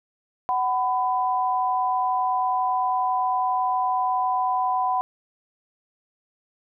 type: tone pair together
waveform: sine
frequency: 749 / 1001.2 Hz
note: F#5 / B5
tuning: +21 / +23 cents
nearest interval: perfect fourth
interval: 502 cents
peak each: -23 dBFS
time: 0.49-5.01 s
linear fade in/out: 0 ms
effects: none